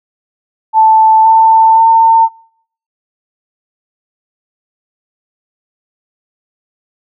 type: tone with pitch steps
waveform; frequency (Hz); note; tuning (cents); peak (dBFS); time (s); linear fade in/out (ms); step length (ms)
sine; 880 / 891.8 / 903.7; A5 / A5 / A5; 0 / +23 / +46; -3; 0.73-2.29; 50; 520
effects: noise-tail reverb RT60 0.6 s tail -24 dB re dry